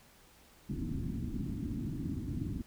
white low-pass noise, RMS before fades -37 dBFS, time 0.69-2.62 s, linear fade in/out 2 ms, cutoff 300 Hz, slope 48 dB/octave, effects pink hiss -61 dBFS RMS until 2.66 s

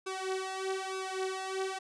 sawtooth tone with flanger, 380 Hz, F#4, 46 cents sharp, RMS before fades -36 dBFS, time 0.06-1.79 s, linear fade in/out 10 ms, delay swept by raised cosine 0.78 to 3.78 ms, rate 1.1 Hz, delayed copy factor +0.9, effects resampled to 22050 Hz

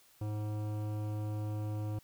sine tone with hard clipping, 105.8 Hz, G#2, 33 cents sharp, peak -36 dBFS, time 0.21-1.99 s, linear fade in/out 5 ms, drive 15 dB, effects white hiss -64 dBFS RMS until 2.03 s

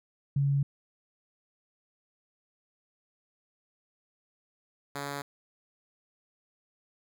sine / 5% pulse tone pair in turn, 140 / 141.87 Hz, C#3 / C#3, +18 / +40 cents, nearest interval unison, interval 22 cents, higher second, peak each -23 dBFS, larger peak neither, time 0.36-0.63 / 4.95-5.22 s, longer neither, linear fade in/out 5 ms, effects none

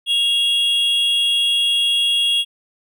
triangle tone pair together, 2794 / 3320 Hz, F7 / G#7, 0 / -1 cents, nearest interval minor third, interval 299 cents, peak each -20 / -14 dBFS, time 0.06-2.45 s, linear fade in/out 50 ms, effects none

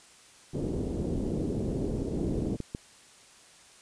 white low-pass noise, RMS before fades -31 dBFS, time 0.53-2.57 s, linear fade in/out 20 ms, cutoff 400 Hz, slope 24 dB/octave
click train, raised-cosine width 3 ms, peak -20 dBFS, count 6, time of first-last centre 2.02-2.749 s, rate 6.86 Hz
effects white hiss -55 dBFS RMS until 3.81 s + resampled to 22050 Hz

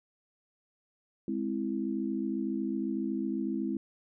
sine chord, Ab augmented, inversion none, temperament equal, 207.7 / 261.6 / 329.6 Hz, Ab3 / C4 / E4, 0 / 0 / 0 cents, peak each -34 dBFS, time 1.28-3.77 s, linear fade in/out 2 ms, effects none

